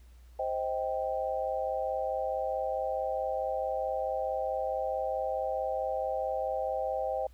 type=chord; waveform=sine; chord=C minor; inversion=none; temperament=just; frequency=523.3 / 627.9 / 784.9 Hz; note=C5 / Eb5 / G5; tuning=0 / +16 / +2 cents; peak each=-33 / -34 / -34 dBFS; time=0.39-7.27 s; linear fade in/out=5 ms; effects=added 60 Hz sine -51 dBFS peak until 7.33 s + pink hiss -67 dBFS RMS until 7.33 s

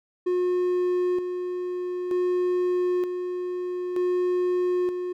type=tone with tremolo; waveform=triangle; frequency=360.1 Hz; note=F#4; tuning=47 cents flat; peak=-19 dBFS; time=0.26-5.13 s; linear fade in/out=10 ms; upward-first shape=square; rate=0.54 Hz; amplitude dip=50%; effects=none

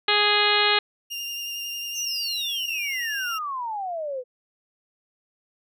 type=harmonic tone; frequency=415.3 Hz; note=G#4; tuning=in tune; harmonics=1 / 2 / 3 / 4 / 5 / 6 / 7 / 8 / 9 / 10; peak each=-27 / -27 / -27 / -27 / -27 / -27 / -27 / -27 / -27 / -27 dBFS; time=0.08-0.79 s; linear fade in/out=5 ms
type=tone with vibrato; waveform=30% pulse; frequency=2804 Hz; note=F7; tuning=6 cents sharp; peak=-27 dBFS; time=1.1-3.39 s; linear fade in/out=20 ms; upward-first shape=triangle; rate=11 Hz; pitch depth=20 cents each way
type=exponential sweep; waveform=sine; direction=down; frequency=6390 to 488.3 Hz; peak=-27 dBFS; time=1.94-4.24 s; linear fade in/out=50 ms
effects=none

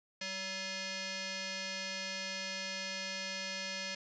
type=tone with frequency modulation; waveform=sine; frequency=1331 Hz; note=E6; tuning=16 cents sharp; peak=-37 dBFS; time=0.21-3.95 s; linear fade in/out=5 ms; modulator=762 Hz; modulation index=5.9; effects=none

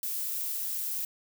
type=noise; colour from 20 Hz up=violet; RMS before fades=-33 dBFS; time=0.03-1.05 s; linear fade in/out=2 ms; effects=none

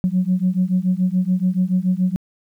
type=beating tone pair; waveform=sine; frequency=180.2 / 187.2 Hz; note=F#3 / F#3; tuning=-45 / +20 cents; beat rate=7 Hz; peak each=-18 dBFS; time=0.04-2.16 s; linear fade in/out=0 ms; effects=tanh soft clip ceiling -9 dBFS + 9-bit

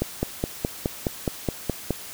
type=click train; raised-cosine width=2 ms; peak=-9 dBFS; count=10; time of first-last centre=0.02-1.907 s; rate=4.77 Hz; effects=white hiss -39 dBFS RMS until 2.13 s

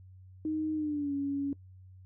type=tone with pitch glide; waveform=sine; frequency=311.1 to 280.4 Hz; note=D#4 to C#4; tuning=0 to +20 cents; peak=-29 dBFS; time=0.45-1.53 s; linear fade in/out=2 ms; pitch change=-180 cents; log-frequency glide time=0.74-1.14 s; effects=noise-tail reverb RT60 0.1 s tail -21 dB re dry + added 93 Hz sine -50 dBFS peak until 2.05 s

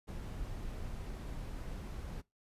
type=noise; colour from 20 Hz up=brown; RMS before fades=-42 dBFS; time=0.07-2.22 s; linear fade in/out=20 ms; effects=noise-tail reverb RT60 0.2 s tail -21 dB re dry + resampled to 32000 Hz

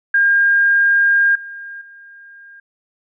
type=tone with level steps; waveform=sine; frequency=1611 Hz; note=G6; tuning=47 cents sharp; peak=-10 / -29 / -38 dBFS; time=0.14-2.6 s; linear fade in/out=5 ms; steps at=1.35 / 1.81 s; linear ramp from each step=5 ms; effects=none

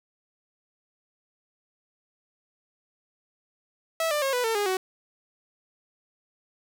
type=tone with pitch steps; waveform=sawtooth; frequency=652 / 594.4 / 542 / 494.1 / 450.5 / 410.7 / 374.5 Hz; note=E5 / D5 / C#5 / B4 / A4 / G#4 / F#4; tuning=-19 / +21 / -39 / +1 / +41 / -19 / +21 cents; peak=-20 dBFS; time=4-4.77 s; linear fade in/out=2 ms; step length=110 ms; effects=none

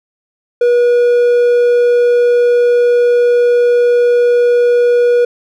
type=tone; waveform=triangle; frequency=483 Hz; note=B4; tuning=39 cents flat; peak=-5 dBFS; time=0.61-5.25 s; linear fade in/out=5 ms; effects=none

